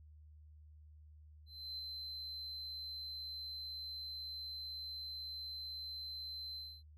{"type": "tone with ADSR envelope", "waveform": "triangle", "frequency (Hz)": 4079, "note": "C8", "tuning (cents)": -45, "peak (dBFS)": -38, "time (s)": [1.46, 6.83], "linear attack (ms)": 330, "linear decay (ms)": 3, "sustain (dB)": -3, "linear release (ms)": 270, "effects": ["tanh soft clip ceiling -38 dBFS", "added 76 Hz sine -56 dBFS peak until 6.97 s"]}